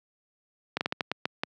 slowing click train, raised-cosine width 0.3 ms, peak -11 dBFS, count 8, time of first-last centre 0.77-1.435 s, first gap 39 ms, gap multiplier 1.29, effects high-pass 150 Hz 12 dB/octave

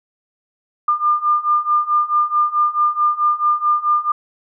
sine beating tone pair, 1200 / 1204.6 Hz, D6 / D6, +37 / +44 cents, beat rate 4.6 Hz, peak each -18 / -16 dBFS, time 0.88-4.12 s, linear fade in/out 5 ms, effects none

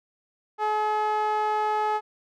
sawtooth tone with band-pass filter, 426.3 Hz, G#4, 45 cents sharp, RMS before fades -25 dBFS, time 0.58-2.01 s, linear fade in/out 50 ms, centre 940 Hz, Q 2.6, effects none

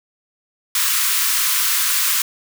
white high-pass noise, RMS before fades -18 dBFS, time 0.75-2.22 s, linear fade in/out 2 ms, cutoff 990 Hz, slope 96 dB/octave, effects none

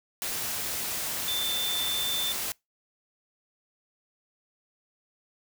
sine tone in noise, 3546 Hz, A7, 13 cents sharp, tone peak -28 dBFS, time 1.28-2.32 s, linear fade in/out 0 ms, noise white, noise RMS -32 dBFS, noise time 0.22-2.52 s, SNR +1 dB, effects noise-tail reverb RT60 0.2 s tail -25 dB re dry

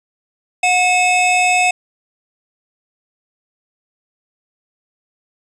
square tone pair together, 726.2 / 2588 Hz, F#5 / E7, -33 / -32 cents, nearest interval octave + minor seventh, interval 2201 cents, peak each -15 dBFS, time 0.63-1.71 s, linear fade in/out 5 ms, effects resampled to 24000 Hz + 8-bit

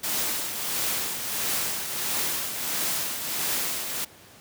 white noise with tremolo, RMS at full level -26 dBFS, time 0.03-4.05 s, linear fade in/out 10 ms, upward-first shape triangle, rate 1.5 Hz, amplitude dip 55%, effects pink hiss -50 dBFS RMS until 4.4 s + high-pass 100 Hz 12 dB/octave

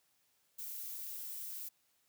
violet noise, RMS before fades -44 dBFS, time 0.58-1.69 s, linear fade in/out 10 ms, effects white hiss -75 dBFS RMS until 2.08 s + high-pass 60 Hz 12 dB/octave

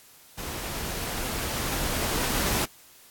pink noise with level ramp, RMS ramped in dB -35 to -25 dBFS, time 0.37-2.66 s, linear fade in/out 20 ms, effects white hiss -53 dBFS RMS until 3.1 s + AAC 64 kbps

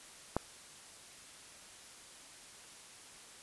click, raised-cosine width 1 ms, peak -16 dBFS, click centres 0.366 s, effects white hiss -54 dBFS RMS until 3.42 s + resampled to 24000 Hz

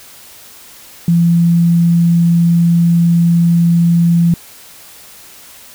sine tone, 170 Hz, F3, 46 cents flat, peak -7 dBFS, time 1.08-4.34 s, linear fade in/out 2 ms, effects white hiss -38 dBFS RMS until 5.74 s

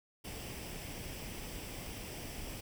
pink noise with comb filter, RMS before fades -44 dBFS, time 0.24-2.61 s, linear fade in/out 10 ms, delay 0.37 ms, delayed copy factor +0.5, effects none

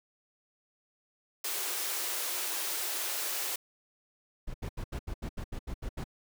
white high-pass noise, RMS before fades -34 dBFS, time 1.44-3.56 s, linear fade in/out 5 ms, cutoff 310 Hz, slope 96 dB/octave
brown noise bursts, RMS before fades -36 dBFS, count 11, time 4.47-6.042 s, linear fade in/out 10 ms, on 72 ms, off 78 ms
effects none

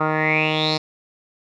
10% pulse tone with low-pass filter sweep, 155.56 Hz, D#3, in tune, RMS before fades -20 dBFS, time 0-0.78 s, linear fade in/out 10 ms, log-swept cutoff 1300 to 4700 Hz, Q 9.3, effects none

